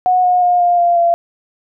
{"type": "tone with pitch steps", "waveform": "sine", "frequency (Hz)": [732, 722.3, 712.8, 703.4, 694.1, 685], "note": ["F#5", "F#5", "F5", "F5", "F5", "F5"], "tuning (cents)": [-19, -42, 35, 12, -11, -34], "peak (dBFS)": -9, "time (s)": [0.06, 1.14], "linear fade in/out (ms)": 0, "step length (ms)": 180, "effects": []}